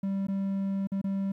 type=tone with dropouts; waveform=triangle; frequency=195.3 Hz; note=G3; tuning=6 cents flat; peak=-25 dBFS; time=0.03-1.32 s; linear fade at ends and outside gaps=5 ms; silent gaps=0.27-0.283 / 0.872-0.918 / 1.015-1.041 s; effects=11-bit